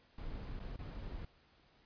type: noise with dropouts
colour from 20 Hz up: brown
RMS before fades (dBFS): -44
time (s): 0.18-1.25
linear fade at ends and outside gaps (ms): 2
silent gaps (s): 0.593-0.601 / 0.762-0.79
effects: pink hiss -68 dBFS RMS until 1.85 s + resampled to 11025 Hz